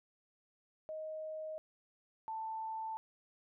sine tone pair in turn, 626 / 885.3 Hz, D#5 / A5, +10 / +10 cents, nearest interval tritone, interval 600 cents, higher second, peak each -40 / -38 dBFS, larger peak second, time 0.89-1.58 / 2.28-2.97 s, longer neither, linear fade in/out 0 ms, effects none

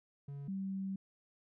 triangle / sine tone pair in turn, 141 / 193.01 Hz, C#3 / G3, +30 / -27 cents, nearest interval perfect fourth, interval 543 cents, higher second, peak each -40 / -36 dBFS, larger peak second, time 0.28-0.48 / 0.48-0.96 s, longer second, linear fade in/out 5 ms, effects none

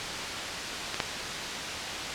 clicks, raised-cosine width 0.2 ms, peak -13 / -7 dBFS, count 2, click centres 0.944 / 1.002 s, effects white hiss -32 dBFS RMS until 2.14 s + low-pass 5000 Hz 12 dB/octave

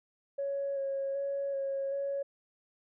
sine tone with vibrato, 552 Hz, C#5, 7 cents flat, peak -30 dBFS, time 0.38-2.23 s, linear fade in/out 10 ms, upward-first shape square, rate 1.3 Hz, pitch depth 15 cents each way, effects tanh soft clip ceiling -26 dBFS

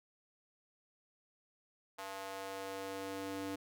square tone with high-pass filter sweep, 97.1 Hz, G2, 16 cents flat, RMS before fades -43 dBFS, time 1.98-3.56 s, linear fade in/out 10 ms, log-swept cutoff 770 to 290 Hz, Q 1.6, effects none

